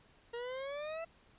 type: exponential sweep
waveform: 40% pulse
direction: up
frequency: 466.2 to 670 Hz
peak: -38 dBFS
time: 0.33-1.05 s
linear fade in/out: 10 ms
effects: pink hiss -65 dBFS RMS until 1.38 s + resampled to 8000 Hz